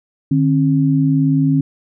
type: tone pair together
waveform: sine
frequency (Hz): 151.32 / 270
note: D#3 / C#4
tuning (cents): -48 / -45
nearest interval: minor seventh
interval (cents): 1003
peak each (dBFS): -14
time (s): 0.31-1.61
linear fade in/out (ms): 5
effects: none